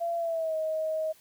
sine tone with pitch glide, 680 to 630.8 Hz, F5 to D#5, -46 to +24 cents, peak -27 dBFS, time 0-1.13 s, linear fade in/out 20 ms, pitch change -130 cents, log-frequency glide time 0.17-0.56 s, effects white hiss -59 dBFS RMS until 1.2 s

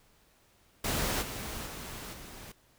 pink noise with level steps, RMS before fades -31 / -39 / -42 / -47 dBFS, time 0.84-2.52 s, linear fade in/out 5 ms, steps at 1.21 / 1.65 / 2.12 s, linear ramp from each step 20 ms, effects pink hiss -65 dBFS RMS until 2.78 s

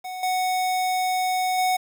square tone with level steps, 740 Hz, F#5, in tune, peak -32 / -22 / -20 dBFS, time 0.04-1.77 s, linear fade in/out 10 ms, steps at 0.23 / 1.58 s, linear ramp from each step 2 ms, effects 8-bit

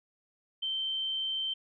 sine tone, 3113 Hz, G7, 13 cents flat, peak -30 dBFS, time 0.62-1.54 s, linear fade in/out 10 ms, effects none

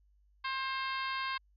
harmonic tone, 531 Hz, C5, 25 cents sharp, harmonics 2 / 3 / 4 / 5 / 6 / 7 / 8 / 9, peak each -36 / -40 / -42 / -44 / -46 / -47 / -48 / -49 dBFS, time 0.44-1.38 s, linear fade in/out 10 ms, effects added 50 Hz sine -64 dBFS peak until 1.56 s

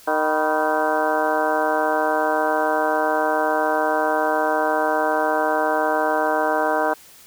harmonic tone with a mistuned harmonic, 154.5 Hz, D#3, 12 cents flat, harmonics 2 / 3 / 4 / 5 / 6 / 7 / 8 / 9 / 10, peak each -28 / -26 / -23 / -24 / -25 / -32 / -31 / -32 / -27 dBFS, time 0.07-6.94 s, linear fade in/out 10 ms, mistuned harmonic 6, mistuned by +86 cents, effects white hiss -47 dBFS RMS until 7.26 s

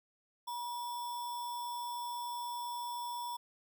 sine tone with sample-and-hold, 963 Hz, B5, 44 cents flat, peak -37 dBFS, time 0.47-3.37 s, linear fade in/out 10 ms, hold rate 4410 Hz, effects none

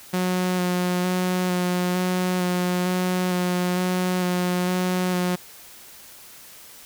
sawtooth tone with vibrato, 181 Hz, F#3, 38 cents flat, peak -17 dBFS, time 0.13-5.36 s, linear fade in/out 10 ms, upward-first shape square, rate 1.1 Hz, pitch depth 13 cents each way, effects white hiss -45 dBFS RMS until 6.85 s

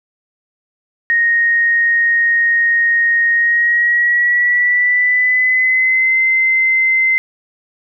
sine tone with pitch glide, 1864.7 to 2069 Hz, A#6 to C7, 0 to -20 cents, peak -10 dBFS, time 1.1-7.18 s, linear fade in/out 0 ms, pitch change +180 cents, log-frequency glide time 3.32-6.2 s, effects none

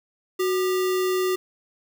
sine tone with sample-and-hold, 370 Hz, F#4, in tune, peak -20 dBFS, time 0.39-1.36 s, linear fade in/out 10 ms, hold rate 1575 Hz, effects none

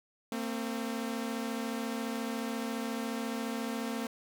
sawtooth tone pair together, 227.3 / 261.6 Hz, A#3 / C4, -43 / 0 cents, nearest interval major second, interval 243 cents, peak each -31 / -34 dBFS, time 0.32-4.07 s, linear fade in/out 2 ms, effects none

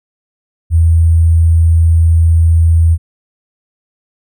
sine tone with sample-and-hold, 82.4 Hz, E2, in tune, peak -5 dBFS, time 0.7-2.98 s, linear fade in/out 50 ms, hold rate 8820 Hz, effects none

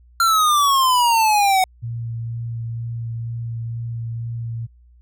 square exponential sweep, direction down, 1379 to 740 Hz, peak -14 dBFS, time 0.2-1.64 s, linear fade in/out 2 ms
sine tone with vibrato, 116 Hz, A#2, 8 cents flat, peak -24 dBFS, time 1.82-4.67 s, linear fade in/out 20 ms, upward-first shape sine, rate 2.1 Hz, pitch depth 13 cents each way
effects added 60 Hz sine -47 dBFS peak until 5.01 s

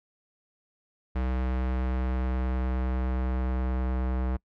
square tone with low-pass filter sweep, 63.6 Hz, C2, 48 cents flat, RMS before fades -28 dBFS, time 1.15-4.37 s, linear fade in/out 10 ms, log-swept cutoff 2100 to 1400 Hz, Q 0.79, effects noise-tail reverb RT60 0.1 s tail -25 dB re dry

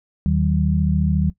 sine tone cluster, 78.9 / 155.8 / 190 Hz, D#2 / D#3 / F#3, +25 / +3 / +46 cents, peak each -20 dBFS, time 0.26-1.3 s, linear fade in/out 0 ms, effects noise-tail reverb RT60 0.1 s tail -17 dB re dry

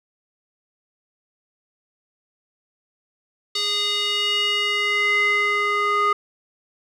square tone with band-pass filter sweep, 411.7 Hz, G#4, 15 cents flat, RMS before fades -21 dBFS, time 3.55-6.13 s, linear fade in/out 5 ms, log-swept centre 4100 to 1400 Hz, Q 4.3, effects none

